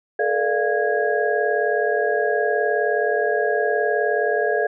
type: tone cluster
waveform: sine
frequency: 429.5 / 468.7 / 593 / 698 / 1650 Hz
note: A4 / A#4 / D5 / F5 / G#6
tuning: -42 / +9 / +17 / -1 / -12 cents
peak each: -22 / -26 / -25 / -24 / -25 dBFS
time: 0.19-4.67 s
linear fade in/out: 5 ms
effects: none